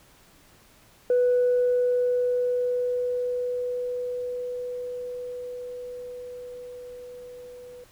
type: tone with level ramp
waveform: sine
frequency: 493.9 Hz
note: B4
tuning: in tune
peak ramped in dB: -16 to -41 dBFS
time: 1.1-7.84 s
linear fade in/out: 2 ms
effects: tanh soft clip ceiling -15 dBFS + pink hiss -56 dBFS RMS until 7.91 s